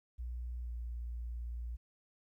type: tone with pitch glide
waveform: sine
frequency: 60.3 to 58.92 Hz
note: B1 to A#1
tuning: -41 to +19 cents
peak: -38 dBFS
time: 0.18-1.77 s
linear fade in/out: 20 ms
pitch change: -40 cents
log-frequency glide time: 0.62-0.69 s
effects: 13-bit